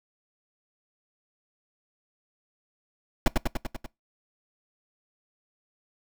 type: noise with echo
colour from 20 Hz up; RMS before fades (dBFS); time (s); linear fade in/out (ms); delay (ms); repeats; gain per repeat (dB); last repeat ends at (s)
brown; -18; 3.26-3.28; 2; 97; 6; -3; 3.862
effects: noise-tail reverb RT60 0.2 s tail -23 dB re dry